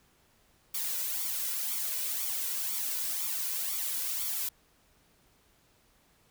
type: noise with flanger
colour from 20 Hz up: blue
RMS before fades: -33 dBFS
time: 0.74-4.49 s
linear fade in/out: 5 ms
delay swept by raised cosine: 0.87 to 2.07 ms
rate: 2 Hz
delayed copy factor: +0.6
effects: pink hiss -66 dBFS RMS until 6.3 s